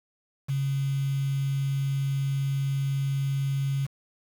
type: tone with quantisation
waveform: sine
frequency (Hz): 137.3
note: C#3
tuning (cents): -16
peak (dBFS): -24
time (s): 0.48-3.87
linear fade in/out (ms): 20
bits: 7
effects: none